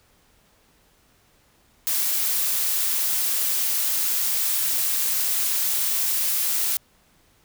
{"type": "noise", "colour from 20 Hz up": "blue", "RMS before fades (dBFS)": -23, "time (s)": [1.87, 6.77], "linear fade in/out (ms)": 0, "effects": ["pink hiss -60 dBFS RMS until 7.44 s"]}